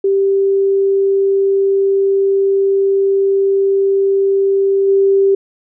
sine tone with level steps, 392 Hz, G4, in tune, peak -10 / -8 dBFS, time 0.04-5.35 s, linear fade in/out 5 ms, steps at 4.87 s, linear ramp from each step 20 ms, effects none

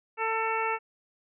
harmonic tone, 446.7 Hz, A4, 26 cents sharp, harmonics 1 / 2 / 3 / 4 / 5 / 6, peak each -33 / -30 / -32 / -38 / -35 / -36 dBFS, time 0.17-0.79 s, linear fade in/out 50 ms, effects none

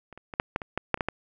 clicks, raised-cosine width 0.5 ms, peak -29 / -29 / -22 / -6 / -10 / -21 / -12 / -6 / -29 / -11 / -12 dBFS, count 11, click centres 0.127 / 0.176 / 0.338 / 0.399 / 0.561 / 0.618 / 0.776 / 0.943 / 0.975 / 1.008 / 1.086 s, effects none

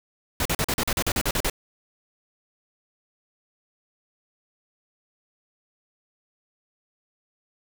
pink noise bursts, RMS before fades -24 dBFS, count 12, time 0.4-1.499 s, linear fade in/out 2 ms, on 54 ms, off 41 ms, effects none

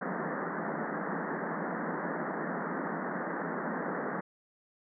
pink band-pass noise, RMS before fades -35 dBFS, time 0.01-4.21 s, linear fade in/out 10 ms, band 160 to 1900 Hz, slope 96 dB/octave, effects none

